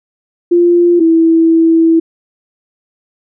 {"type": "tone pair in turn", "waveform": "sine", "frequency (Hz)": [347.3, 327.8], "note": ["F4", "E4"], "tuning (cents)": [-10, -10], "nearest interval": "minor second", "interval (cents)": 100, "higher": "first", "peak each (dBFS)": -5, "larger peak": "neither", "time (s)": [[0.51, 1], [1, 2]], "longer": "second", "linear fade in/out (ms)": 10, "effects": []}